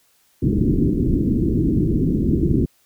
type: low-pass noise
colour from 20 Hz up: white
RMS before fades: -18 dBFS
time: 0.42-2.66 s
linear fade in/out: 10 ms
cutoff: 350 Hz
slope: 48 dB/octave
effects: white hiss -60 dBFS RMS until 2.85 s